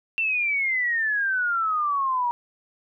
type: exponential sweep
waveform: sine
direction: down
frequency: 2710 to 947 Hz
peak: -21 dBFS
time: 0.18-2.31 s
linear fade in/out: 0 ms
effects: none